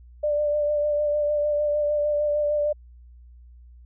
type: tone with vibrato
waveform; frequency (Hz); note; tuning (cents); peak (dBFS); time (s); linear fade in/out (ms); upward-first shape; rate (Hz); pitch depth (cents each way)
sine; 592; D5; +14; -20; 0.23-2.73; 10; sine; 6.6; 21
effects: added 60 Hz sine -45 dBFS peak until 3.85 s